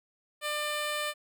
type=tone; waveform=10% pulse; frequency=597 Hz; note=D5; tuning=28 cents sharp; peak=-22 dBFS; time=0.41-1.14 s; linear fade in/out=50 ms; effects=none